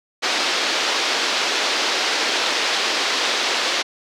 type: band-pass noise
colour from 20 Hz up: white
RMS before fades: -21 dBFS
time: 0.22-3.83 s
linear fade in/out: 20 ms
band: 290 to 5000 Hz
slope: 24 dB/octave
effects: none